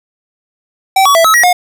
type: tone with pitch steps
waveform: square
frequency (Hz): 771 / 1131 / 661 / 1292 / 1907 / 718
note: G5 / C#6 / E5 / E6 / A#6 / F5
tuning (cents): -29 / +34 / +5 / -35 / +39 / +48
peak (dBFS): -6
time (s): 0.96-1.53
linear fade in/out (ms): 5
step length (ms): 95
effects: none